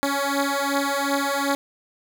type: beating tone pair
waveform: 10% pulse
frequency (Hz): 278 / 280.7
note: C#4 / C#4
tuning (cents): +5 / +22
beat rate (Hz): 2.7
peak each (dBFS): -16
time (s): 0.03-1.55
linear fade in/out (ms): 0
effects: none